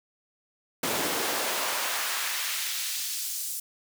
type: noise with high-pass filter sweep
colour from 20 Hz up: pink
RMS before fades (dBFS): -30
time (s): 0.83-3.6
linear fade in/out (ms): 5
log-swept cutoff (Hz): 230 to 8100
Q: 0.88
effects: none